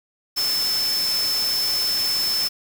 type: tone in noise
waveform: sine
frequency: 5274 Hz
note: E8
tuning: in tune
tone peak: -20 dBFS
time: 0.36-2.49 s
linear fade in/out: 20 ms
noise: white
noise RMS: -29 dBFS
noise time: 0.36-2.49 s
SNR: +6 dB
effects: none